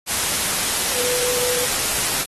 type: tone in noise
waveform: sine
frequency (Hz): 493.9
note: B4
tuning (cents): 0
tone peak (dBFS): -25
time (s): 0.93-1.68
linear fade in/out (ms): 50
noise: white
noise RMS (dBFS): -21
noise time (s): 0.06-2.26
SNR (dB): -7
effects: AAC 32 kbps